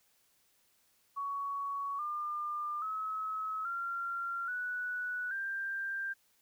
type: tone with pitch steps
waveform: sine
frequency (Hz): 1120 / 1200.4 / 1286.5 / 1378.9 / 1477.8 / 1583.9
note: C#6 / D6 / E6 / F6 / F#6 / G6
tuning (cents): +18 / +38 / -43 / -22 / -3 / +17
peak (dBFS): -34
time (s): 1.16-6.14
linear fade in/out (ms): 20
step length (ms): 830
effects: white hiss -71 dBFS RMS until 6.41 s

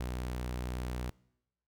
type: tone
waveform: sawtooth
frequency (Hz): 61.74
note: B1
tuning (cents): 0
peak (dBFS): -31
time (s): 0-1.1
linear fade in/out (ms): 5
effects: noise-tail reverb RT60 0.9 s tail -24 dB re dry

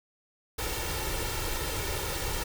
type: noise with comb filter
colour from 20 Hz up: pink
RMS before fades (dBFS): -32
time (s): 0.58-2.44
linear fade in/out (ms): 10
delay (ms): 2.2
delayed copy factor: +0.65
effects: none

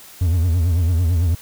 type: tone with vibrato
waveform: triangle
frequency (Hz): 85.6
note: F2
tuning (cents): -34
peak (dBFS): -12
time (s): 0.21-1.35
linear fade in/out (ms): 5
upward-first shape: triangle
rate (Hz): 9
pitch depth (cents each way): 150
effects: white hiss -42 dBFS RMS until 1.41 s

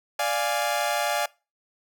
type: chord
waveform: sawtooth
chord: D diminished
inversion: none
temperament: equal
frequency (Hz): 587.3 / 698.5 / 830.6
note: D5 / F5 / Ab5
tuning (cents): 0 / 0 / 0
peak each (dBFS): -24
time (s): 0.19-1.26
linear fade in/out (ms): 5
effects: noise-tail reverb RT60 0.3 s tail -23 dB re dry

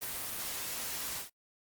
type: noise with ADSR envelope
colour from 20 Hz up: white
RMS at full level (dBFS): -35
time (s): 0.01-1.3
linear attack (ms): 23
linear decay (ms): 16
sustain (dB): -3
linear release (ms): 130
effects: noise-tail reverb RT60 0.1 s tail -20 dB re dry + Opus 32 kbps

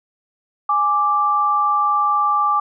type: tone pair together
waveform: sine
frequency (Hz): 830.6 / 1174.6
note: G#5 / D6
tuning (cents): 0 / 0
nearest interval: tritone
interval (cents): 600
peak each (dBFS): -21 / -15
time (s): 0.69-2.6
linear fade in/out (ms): 5
effects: none

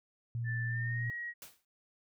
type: tone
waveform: sine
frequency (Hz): 117.5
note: A#2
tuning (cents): +14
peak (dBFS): -33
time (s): 0.35-1.1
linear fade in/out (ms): 0
type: tone with pitch glide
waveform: sine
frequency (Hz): 1763 to 1900.5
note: A6 to A#6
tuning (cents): +3 to +33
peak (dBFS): -37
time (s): 0.44-1.34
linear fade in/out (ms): 50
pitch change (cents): +130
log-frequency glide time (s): 0.66-1.09
type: noise with exponential decay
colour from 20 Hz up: white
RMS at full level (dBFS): -45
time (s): 1.42-1.65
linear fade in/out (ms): 2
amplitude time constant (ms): 49
effects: none

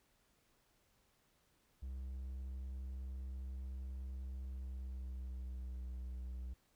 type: tone with pitch glide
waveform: triangle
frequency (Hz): 65.1 to 62.52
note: C2 to B1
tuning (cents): -8 to +22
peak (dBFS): -40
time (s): 1.82-6.54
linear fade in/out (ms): 10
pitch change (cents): -70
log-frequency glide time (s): 4.44-5.83
effects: pink hiss -75 dBFS RMS until 6.75 s

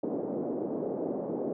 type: band-pass noise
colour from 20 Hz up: pink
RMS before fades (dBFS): -33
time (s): 0.03-1.53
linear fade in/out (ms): 5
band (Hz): 220 to 580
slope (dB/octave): 24
effects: none

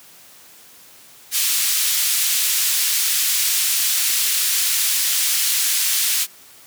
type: band-pass noise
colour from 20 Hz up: white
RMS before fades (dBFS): -19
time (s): 1.31-6.27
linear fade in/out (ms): 50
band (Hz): 2400 to 15000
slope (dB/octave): 12
effects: white hiss -46 dBFS RMS until 6.66 s + high-pass 80 Hz 12 dB/octave

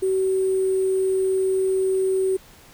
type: tone with sample-and-hold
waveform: sine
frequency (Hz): 379.4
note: F#4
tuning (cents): +43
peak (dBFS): -18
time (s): 0.02-2.37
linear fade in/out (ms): 10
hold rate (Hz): 8820
effects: pink hiss -49 dBFS RMS until 2.73 s

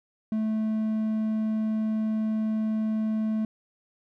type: tone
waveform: triangle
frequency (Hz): 218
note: A3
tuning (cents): -16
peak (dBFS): -22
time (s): 0.32-3.45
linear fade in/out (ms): 2
effects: none

